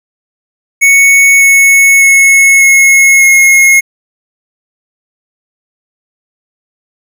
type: tone with pitch steps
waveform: square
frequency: 2217 / 2203 / 2189 / 2175 / 2161 Hz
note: C#7 / C#7 / C#7 / C#7 / C#7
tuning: 0 / -11 / -22 / -33 / -45 cents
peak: -3 dBFS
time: 0.81-3.81 s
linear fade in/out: 20 ms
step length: 600 ms
effects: none